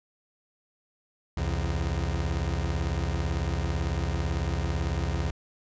30% pulse beating tone pair, 66 / 84 Hz, C2 / E2, +16 / +33 cents, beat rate 18 Hz, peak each -26 / -27 dBFS, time 1.37-5.31 s, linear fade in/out 5 ms, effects resampled to 16000 Hz

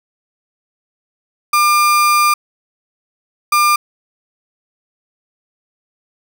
35% pulse tone bursts at uneven times, 1200 Hz, D6, 37 cents sharp, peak -8 dBFS, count 2, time 1.53-2.34 / 3.52-3.76 s, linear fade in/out 5 ms, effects none

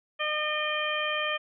harmonic tone with a mistuned harmonic, 607 Hz, D#5, 43 cents flat, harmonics 1 / 2 / 3 / 4 / 5, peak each -33 / -33 / -33 / -33 / -33 dBFS, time 0.19-1.38 s, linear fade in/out 20 ms, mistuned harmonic 5, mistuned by +48 cents, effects none

